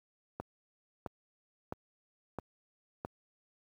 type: click train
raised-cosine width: 1 ms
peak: -23 dBFS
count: 5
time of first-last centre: 0.4-3.049 s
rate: 1.51 Hz
effects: high-pass 60 Hz 12 dB/octave + 10-bit